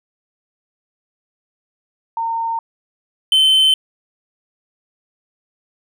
sine / triangle tone pair in turn, 914 / 3074 Hz, A#5 / G7, -34 / -35 cents, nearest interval octave + major sixth, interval 2099 cents, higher second, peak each -18 / -8 dBFS, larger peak second, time 2.17-2.59 / 3.32-3.74 s, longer neither, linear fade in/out 2 ms, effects none

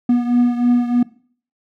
triangle beating tone pair, 242.1 / 245.3 Hz, B3 / B3, -34 / -12 cents, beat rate 3.2 Hz, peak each -12 / -17 dBFS, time 0.09-1.03 s, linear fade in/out 5 ms, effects noise-tail reverb RT60 0.5 s tail -20 dB re dry

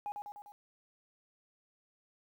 sine tone with echo, 824 Hz, G#5, 14 cents flat, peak -34 dBFS, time 0.06-0.12 s, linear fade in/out 0 ms, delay 100 ms, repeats 4, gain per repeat -4 dB, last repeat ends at 0.52 s, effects tanh soft clip ceiling -33 dBFS + 11-bit

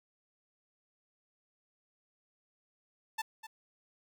sawtooth tone with echo, 885 Hz, A5, 10 cents sharp, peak -29 dBFS, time 3.18-3.22 s, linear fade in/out 10 ms, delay 250 ms, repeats 1, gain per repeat -12 dB, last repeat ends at 3.47 s, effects none

